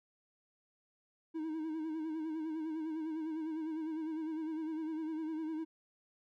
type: tone with vibrato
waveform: triangle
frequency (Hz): 316.3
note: D#4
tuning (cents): +29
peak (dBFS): -34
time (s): 1.34-5.65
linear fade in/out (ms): 20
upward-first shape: sine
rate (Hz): 9.9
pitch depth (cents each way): 54
effects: none